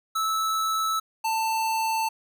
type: tone pair in turn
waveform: square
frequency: 1308 / 889.5 Hz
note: E6 / A5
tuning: -14 / +19 cents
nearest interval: perfect fifth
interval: 667 cents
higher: first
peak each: -24 dBFS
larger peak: neither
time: 0.15-1 / 1.24-2.09 s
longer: neither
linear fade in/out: 10 ms
effects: none